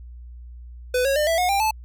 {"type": "tone with pitch steps", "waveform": "square", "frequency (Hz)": [500, 548.4, 601.5, 659.8, 723.6, 793.7, 870.6], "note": ["B4", "C#5", "D5", "E5", "F#5", "G5", "A5"], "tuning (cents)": [21, -19, 41, 1, -39, 21, -19], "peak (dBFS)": -19, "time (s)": [0.94, 1.71], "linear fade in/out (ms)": 5, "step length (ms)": 110, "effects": ["added 60 Hz sine -37 dBFS peak until 1.84 s"]}